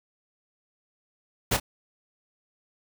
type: noise with echo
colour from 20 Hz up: pink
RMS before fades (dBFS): -23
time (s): 1.51-1.57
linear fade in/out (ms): 10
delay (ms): 30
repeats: 1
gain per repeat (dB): -10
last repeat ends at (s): 1.6
effects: none